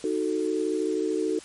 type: chord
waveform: sine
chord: D# diminished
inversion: none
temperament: equal with one note detuned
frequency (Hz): 311.1 / 370 / 443.3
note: D#4 / F#4 / A4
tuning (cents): 0 / 0 / +13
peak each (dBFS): -28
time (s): 0.04-1.39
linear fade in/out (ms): 2
effects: white hiss -46 dBFS RMS until 1.44 s + MP3 48 kbps